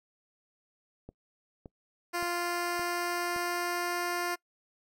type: click train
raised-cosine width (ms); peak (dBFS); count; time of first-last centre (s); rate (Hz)
2; -31; 5; 1.09-3.363; 1.76
type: tone with pitch glide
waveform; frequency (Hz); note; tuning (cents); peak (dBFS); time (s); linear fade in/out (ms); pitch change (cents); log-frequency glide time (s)
10% pulse; 348.4 to 351; F4 to F4; -4 to +9; -22; 2.13-4.36; 20; +13; 2.3-3.96
effects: noise-tail reverb RT60 0.1 s tail -23 dB re dry